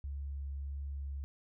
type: tone with vibrato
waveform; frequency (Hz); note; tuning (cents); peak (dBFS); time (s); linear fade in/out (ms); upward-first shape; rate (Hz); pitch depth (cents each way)
sine; 69.8; C#2; +13; -37; 0.04-1.24; 0; triangle; 1.6; 10
effects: none